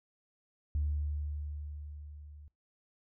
sine tone with level ramp, 74 Hz, D2, 14 cents sharp, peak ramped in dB -27 to -49 dBFS, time 0.75-2.48 s, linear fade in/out 0 ms, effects noise-tail reverb RT60 0.2 s tail -26 dB re dry + tanh soft clip ceiling -24 dBFS

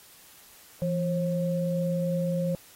sine tone pair together, 169.4 / 536.8 Hz, E3 / C5, +48 / +44 cents, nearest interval octave + minor sixth, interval 1996 cents, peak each -26 / -29 dBFS, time 0.82-2.55 s, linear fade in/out 0 ms, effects white hiss -53 dBFS RMS until 2.75 s + AAC 48 kbps

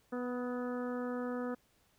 harmonic tone with a mistuned harmonic, 246.7 Hz, B3, 2 cents flat, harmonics 1 / 2 / 3 / 4 / 5 / 6 / 7, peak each -37 / -39 / -49 / -51 / -47 / -51 / -54 dBFS, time 0.12-1.55 s, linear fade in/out 10 ms, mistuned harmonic 5, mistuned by +27 cents, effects pink hiss -71 dBFS RMS until 1.98 s

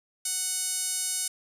5% pulse tone with band-pass filter, 740 Hz, F#5, in tune, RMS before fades -30 dBFS, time 0.25-1.28 s, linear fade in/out 5 ms, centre 10000 Hz, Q 1.3, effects none

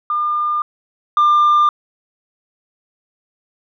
sine tone pair in turn, 1204 / 1196.4 Hz, D6 / D6, +43 / +32 cents, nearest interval unison, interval 11 cents, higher first, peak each -15 / -7 dBFS, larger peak second, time 0.1-0.62 / 1.17-1.69 s, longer neither, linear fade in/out 2 ms, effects tanh soft clip ceiling -8 dBFS

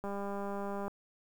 click train, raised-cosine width 1 ms, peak -26 dBFS, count 169, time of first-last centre 0.04-0.88 s, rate 200 Hz, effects 9-bit

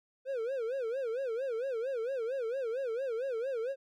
triangle tone with vibrato, 493.9 Hz, B4, in tune, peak -30 dBFS, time 0.25-3.76 s, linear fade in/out 50 ms, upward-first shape sine, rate 4.4 Hz, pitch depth 190 cents each way, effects none

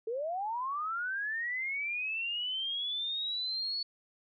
sine linear sweep, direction up, 429.5 to 4435 Hz, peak -32 dBFS, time 0.07-3.83 s, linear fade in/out 5 ms, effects none

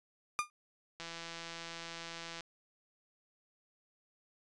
30% pulse tone with exponential decay, 1207 Hz, D6, 47 cents sharp, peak -24 dBFS, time 0.39-0.5 s, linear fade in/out 0 ms, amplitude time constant 22 ms
click train, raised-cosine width 0.2 ms, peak -27 dBFS, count 236, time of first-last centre 1-2.407 s, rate 167 Hz
effects resampled to 24000 Hz

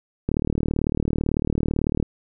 click train, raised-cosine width 3 ms, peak -9 dBFS, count 67, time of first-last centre 0.29-2.027 s, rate 38 Hz, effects none

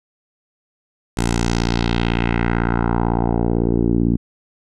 10% pulse tone with low-pass filter sweep, 58 Hz, A#1, 8 cents flat, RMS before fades -18 dBFS, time 1.17-4.17 s, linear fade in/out 5 ms, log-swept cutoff 9300 to 250 Hz, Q 2, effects none

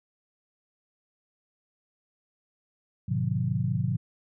sine chord, G# diminished seventh, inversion none, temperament just, 103.83 / 124.59 / 149.51 / 179.41 Hz, G#2 / B2 / D3 / F3, 0 / +16 / +31 / +47 cents, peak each -31 / -28 / -31 / -31 dBFS, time 3.08-3.97 s, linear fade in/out 10 ms, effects none

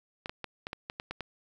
clicks, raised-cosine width 0.3 ms, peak -20 dBFS, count 9, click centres 0.259 / 0.295 / 0.443 / 0.669 / 0.731 / 0.899 / 0.999 / 1.11 / 1.207 s, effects 10-bit

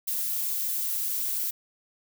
violet noise, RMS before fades -29 dBFS, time 0.07-1.51 s, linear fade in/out 10 ms, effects none

